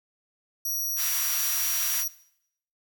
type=tone; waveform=15% pulse; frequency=5770 Hz; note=F#8; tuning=44 cents flat; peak=-21 dBFS; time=0.65-2.08 s; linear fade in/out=5 ms
type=high-pass noise; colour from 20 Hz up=white; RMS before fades=-30 dBFS; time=0.96-2.05 s; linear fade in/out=50 ms; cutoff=1000 Hz; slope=24 dB/octave
effects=noise-tail reverb RT60 0.7 s tail -18 dB re dry